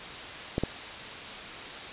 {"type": "clicks", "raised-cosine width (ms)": 2, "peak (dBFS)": -13, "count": 2, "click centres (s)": [0.581, 0.636], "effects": ["white hiss -39 dBFS RMS until 1.92 s", "resampled to 8000 Hz"]}